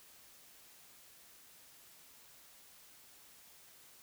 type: silence
effects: white hiss -60 dBFS RMS until 4.02 s